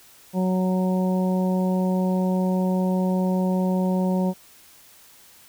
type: harmonic tone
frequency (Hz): 185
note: F#3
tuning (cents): 0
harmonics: 1 / 2 / 3 / 4 / 5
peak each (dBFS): -20 / -30 / -29 / -36 / -34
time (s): 0.33-4.34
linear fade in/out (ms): 50
effects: white hiss -51 dBFS RMS until 5.48 s